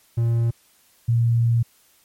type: tone pair in turn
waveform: triangle / sine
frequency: 116.54 / 117.01 Hz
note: A#2 / A#2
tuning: 0 / +7 cents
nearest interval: unison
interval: 7 cents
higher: second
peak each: -15 dBFS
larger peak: neither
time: 0.17-0.51 / 1.08-1.63 s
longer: second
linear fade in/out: 10 ms
effects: white hiss -58 dBFS RMS until 2.04 s + MP3 64 kbps